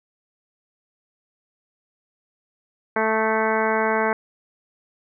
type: harmonic tone with a mistuned harmonic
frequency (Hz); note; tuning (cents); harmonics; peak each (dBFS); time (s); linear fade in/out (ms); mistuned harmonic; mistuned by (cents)
220; A3; 0; 1 / 2 / 3 / 4 / 5 / 6 / 7 / 8 / 9 / 10; -28 / -24 / -26 / -25 / -28 / -33 / -27 / -34 / -31 / -34; 2.96-4.13; 2; 6; -24
effects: none